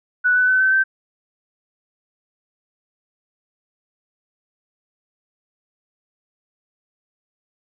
sine tone with pitch steps, 1480 / 1498.1 / 1516.3 / 1534.8 / 1553.6 Hz, F#6 / F#6 / F#6 / G6 / G6, 0 / +21 / +42 / -37 / -16 cents, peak -13 dBFS, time 0.24-0.84 s, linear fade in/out 20 ms, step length 120 ms, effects none

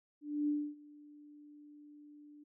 sine tone with ADSR envelope, 295 Hz, D4, 8 cents sharp, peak -29 dBFS, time 0.21-2.44 s, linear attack 270 ms, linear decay 270 ms, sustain -24 dB, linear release 11 ms, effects none

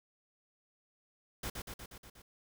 pink noise with echo, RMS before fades -39 dBFS, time 1.43-1.5 s, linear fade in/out 5 ms, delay 120 ms, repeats 6, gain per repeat -3 dB, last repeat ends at 2.22 s, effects none

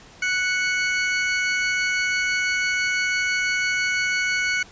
40% pulse tone pair together, 1480 / 2217 Hz, F#6 / C#7, 0 / 0 cents, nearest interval perfect fifth, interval 700 cents, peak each -23 / -22 dBFS, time 0.22-4.63 s, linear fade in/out 5 ms, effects pink hiss -47 dBFS RMS until 4.71 s + resampled to 16000 Hz

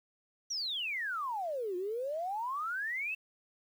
sine exponential two-way sweep, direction down then up, 5900 to 349.2 to 2707 Hz, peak -33 dBFS, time 0.5-3.15 s, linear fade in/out 10 ms, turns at 1.76 s, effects 10-bit

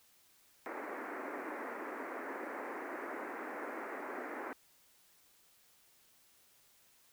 pink band-pass noise, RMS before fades -43 dBFS, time 0.66-4.53 s, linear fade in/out 0 ms, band 260 to 2100 Hz, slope 48 dB/octave, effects white hiss -67 dBFS RMS until 7.12 s

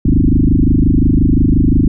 sine tone with frequency modulation, 110 Hz, A2, in tune, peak -7 dBFS, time 0.05-1.88 s, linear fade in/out 5 ms, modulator 25.7 Hz, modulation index 7.5, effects none

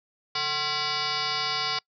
sine tone with frequency modulation, 2909 Hz, F#7, 30 cents flat, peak -25 dBFS, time 0.35-1.79 s, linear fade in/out 5 ms, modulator 308 Hz, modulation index 7.2, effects noise-tail reverb RT60 0.1 s tail -26 dB re dry

